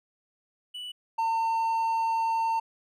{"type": "tone pair in turn", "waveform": "triangle", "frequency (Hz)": [2960, 905.3], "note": ["F#7", "A5"], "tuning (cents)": [0, 49], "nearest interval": "octave + major sixth", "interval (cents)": 2051, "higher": "first", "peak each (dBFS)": [-34, -22], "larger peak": "second", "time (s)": [[0.74, 0.92], [1.18, 2.6]], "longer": "second", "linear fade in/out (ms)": 10, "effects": []}